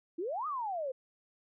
sine exponential two-way sweep, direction up then down, 314.1 to 1266 to 503 Hz, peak -33 dBFS, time 0.18-0.92 s, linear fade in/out 10 ms, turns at 0.47 s, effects none

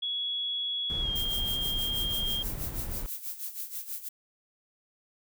sine tone with pitch glide, 3359 to 3218 Hz, G#7 to G7, +19 to +45 cents, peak -29 dBFS, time 0.02-2.43 s, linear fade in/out 10 ms, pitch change -74 cents, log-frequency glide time 1-1.1 s
brown noise, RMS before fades -36 dBFS, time 0.9-3.06 s, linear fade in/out 0 ms
violet noise with tremolo, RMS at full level -35 dBFS, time 1.15-4.09 s, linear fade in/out 10 ms, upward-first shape sine, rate 6.2 Hz, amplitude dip 75%
effects none

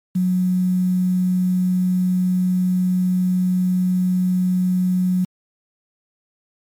sine tone with quantisation, 182.7 Hz, F#3, 22 cents flat, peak -15 dBFS, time 0.15-5.25 s, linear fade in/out 10 ms, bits 7, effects MP3 96 kbps

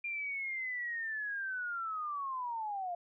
sine linear sweep, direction down, 2400 to 685 Hz, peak -35 dBFS, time 0.04-2.95 s, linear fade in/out 5 ms, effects none

